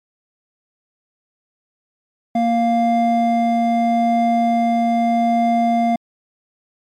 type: tone pair together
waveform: triangle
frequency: 233.1 / 698.5 Hz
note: A#3 / F5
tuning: 0 / 0 cents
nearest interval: octave + perfect fifth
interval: 1900 cents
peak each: -15 / -14 dBFS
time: 2.35-5.96 s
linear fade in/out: 5 ms
effects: MP3 96 kbps